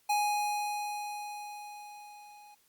square tone with level ramp, 830.6 Hz, G#5, in tune, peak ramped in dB -26 to -53 dBFS, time 0.09-2.55 s, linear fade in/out 10 ms, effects white hiss -68 dBFS RMS until 2.68 s + Opus 48 kbps

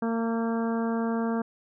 harmonic tone with a mistuned harmonic, 228.4 Hz, A#3, 35 cents flat, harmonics 1 / 2 / 3 / 4 / 5 / 6 / 7, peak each -26 / -32 / -36 / -38 / -40 / -42 / -43 dBFS, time 0.02-1.42 s, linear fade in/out 5 ms, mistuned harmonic 5, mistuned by +17 cents, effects none

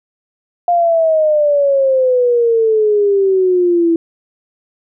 sine exponential sweep, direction down, 705 to 329.4 Hz, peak -9 dBFS, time 0.68-3.96 s, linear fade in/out 2 ms, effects none

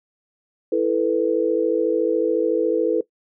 sine chord, E suspended fourth, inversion none, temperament equal, 329.6 / 440 / 493.9 Hz, E4 / A4 / B4, 0 / 0 / 0 cents, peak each -22 / -20 / -21 dBFS, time 0.72-3.01 s, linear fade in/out 5 ms, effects noise-tail reverb RT60 0.1 s tail -18 dB re dry

